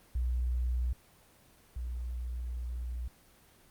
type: tone pair in turn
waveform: sine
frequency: 61.3 / 60.67 Hz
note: B1 / B1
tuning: -12 / -30 cents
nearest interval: unison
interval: 18 cents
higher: first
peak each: -28 / -34 dBFS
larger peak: first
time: 0.15-0.93 / 1.76-3.08 s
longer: second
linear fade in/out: 5 ms
effects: pink hiss -61 dBFS RMS until 3.7 s + Opus 24 kbps